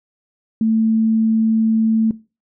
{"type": "tone", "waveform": "sine", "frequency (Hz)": 222.2, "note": "A3", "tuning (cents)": 17, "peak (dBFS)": -13, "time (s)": [0.61, 2.11], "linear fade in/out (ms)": 2, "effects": ["noise-tail reverb RT60 0.3 s tail -19 dB re dry"]}